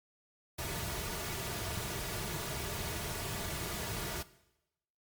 pink noise with comb filter, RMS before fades -38 dBFS, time 0.58-4.23 s, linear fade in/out 10 ms, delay 3.8 ms, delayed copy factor -0.55, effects noise-tail reverb RT60 0.9 s tail -18 dB re dry + MP3 96 kbps

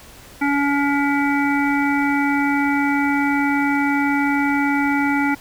harmonic tone with a mistuned harmonic, 283.2 Hz, C#4, 37 cents sharp, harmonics 1 / 3 / 5 / 7 / 8, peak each -18 / -23 / -25 / -26 / -27 dBFS, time 0.41-5.35 s, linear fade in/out 10 ms, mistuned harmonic 8, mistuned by +19 cents, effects pink hiss -43 dBFS RMS until 5.4 s

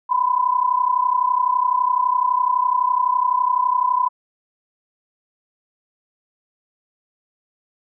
sine tone pair together, 987.8 / 1019.7 Hz, B5 / C6, 0 / -45 cents, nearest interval minor second, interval 55 cents, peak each -18 / -19 dBFS, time 0.09-4.09 s, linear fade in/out 20 ms, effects none

